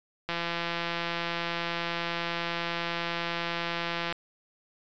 click train, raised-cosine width 0.3 ms, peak -15 dBFS, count 653, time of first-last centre 0.29-4.125 s, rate 170 Hz, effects resampled to 16000 Hz

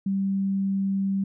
sine tone, 195 Hz, G3, 9 cents flat, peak -22 dBFS, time 0.06-1.24 s, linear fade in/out 5 ms, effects none

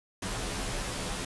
pink noise with comb filter, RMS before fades -34 dBFS, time 0.22-1.25 s, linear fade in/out 5 ms, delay 13 ms, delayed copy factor -0.95, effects resampled to 24000 Hz

